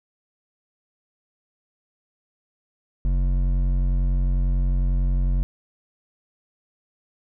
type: tone with hard clipping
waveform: triangle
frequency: 45.53 Hz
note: F#1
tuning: 27 cents flat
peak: -20 dBFS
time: 3.05-5.43 s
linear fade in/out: 0 ms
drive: 13 dB
effects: none